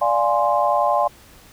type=chord; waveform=sine; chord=D half-diminished seventh; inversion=none; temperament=equal; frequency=587.3 / 698.5 / 830.6 / 1046.5 Hz; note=D5 / F5 / Ab5 / C6; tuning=0 / 0 / 0 / 0 cents; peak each=-21 dBFS; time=0.01-1.08 s; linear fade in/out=10 ms; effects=pink hiss -48 dBFS RMS until 1.52 s